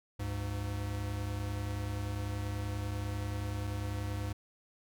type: tone pair together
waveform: square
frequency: 71.8 / 102.1 Hz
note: D2 / G#2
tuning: -39 / -29 cents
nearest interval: tritone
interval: 610 cents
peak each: -40 / -36 dBFS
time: 0.19-4.33 s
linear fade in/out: 10 ms
effects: none